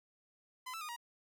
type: tone with pitch steps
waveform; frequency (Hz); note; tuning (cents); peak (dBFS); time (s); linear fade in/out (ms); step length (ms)
sawtooth; 1017 / 1322 / 1226 / 949; C6 / E6 / D#6 / A#5; -50 / +5 / -26 / +31; -38; 0.66-0.964; 10; 76
effects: none